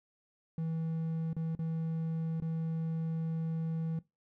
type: tone with dropouts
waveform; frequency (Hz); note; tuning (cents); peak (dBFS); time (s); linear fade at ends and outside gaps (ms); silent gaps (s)
triangle; 162.3; E3; -27; -30; 0.58-3.99; 2; 1.331-1.365 / 1.552-1.591 / 2.402-2.421
effects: noise-tail reverb RT60 0.2 s tail -19 dB re dry